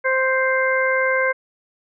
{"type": "harmonic tone", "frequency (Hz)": 523.3, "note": "C5", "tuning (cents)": 0, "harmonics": [1, 2, 3, 4], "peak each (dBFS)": [-20, -25, -21, -23], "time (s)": [0.04, 1.33], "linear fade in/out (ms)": 20, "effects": []}